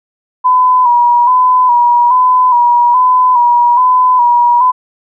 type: tone with vibrato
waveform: sine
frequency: 984 Hz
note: B5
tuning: 7 cents flat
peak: -5 dBFS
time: 0.44-4.72 s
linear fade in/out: 20 ms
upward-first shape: square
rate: 1.2 Hz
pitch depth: 42 cents each way
effects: none